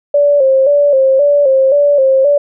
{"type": "tone with vibrato", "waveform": "sine", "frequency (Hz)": 554.4, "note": "C#5", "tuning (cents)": 0, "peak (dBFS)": -6, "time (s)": [0.14, 2.38], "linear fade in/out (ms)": 5, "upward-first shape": "square", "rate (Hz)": 1.9, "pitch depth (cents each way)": 70, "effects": []}